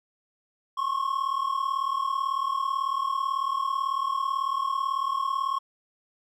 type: tone pair together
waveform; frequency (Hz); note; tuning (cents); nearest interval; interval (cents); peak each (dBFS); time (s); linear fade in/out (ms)
triangle; 1065 / 1103.1; C6 / C#6; +30 / -9; minor second; 61; -26; 0.77-5.59; 10
effects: none